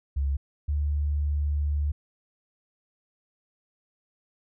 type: tone pair in turn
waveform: sine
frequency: 69.3 / 73.23 Hz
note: C#2 / D2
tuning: 0 / -4 cents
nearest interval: minor second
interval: 96 cents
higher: second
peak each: -23 dBFS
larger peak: neither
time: 0.16-0.37 / 0.68-1.92 s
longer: second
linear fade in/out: 10 ms
effects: none